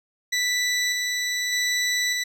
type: tone with tremolo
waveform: 20% pulse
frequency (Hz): 1975.5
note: B6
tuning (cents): 0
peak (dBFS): -16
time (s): 0.32-2.24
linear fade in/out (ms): 10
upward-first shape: square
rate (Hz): 0.83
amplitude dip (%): 25
effects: low-pass 12000 Hz 12 dB/octave